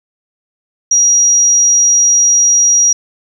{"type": "tone", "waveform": "sine", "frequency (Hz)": 5740, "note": "F8", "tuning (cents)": 47, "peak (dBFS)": -6, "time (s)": [0.91, 2.93], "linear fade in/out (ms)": 5, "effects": ["7-bit"]}